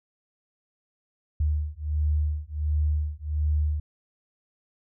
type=beating tone pair; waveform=sine; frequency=74.8 / 76.2 Hz; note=D2 / D#2; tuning=+32 / -36 cents; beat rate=1.4 Hz; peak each=-26 dBFS; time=1.4-3.8 s; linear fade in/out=5 ms; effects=none